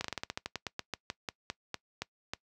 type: slowing click train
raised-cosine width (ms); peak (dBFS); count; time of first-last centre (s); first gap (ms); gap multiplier
0.2; -17; 19; 0.01-2.335; 34; 1.14
effects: noise-tail reverb RT60 0.1 s tail -22 dB re dry + high-pass 60 Hz 12 dB/octave